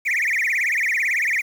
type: tone with vibrato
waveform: triangle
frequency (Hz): 2093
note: C7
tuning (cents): 0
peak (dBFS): -16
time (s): 0.05-1.42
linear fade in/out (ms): 20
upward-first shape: triangle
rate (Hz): 18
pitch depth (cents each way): 300
effects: tanh soft clip ceiling -12 dBFS + 7-bit